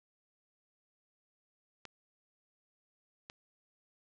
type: clicks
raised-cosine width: 0.2 ms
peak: -28 dBFS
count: 2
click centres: 1.853 / 3.299 s
effects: low-pass 7000 Hz 12 dB/octave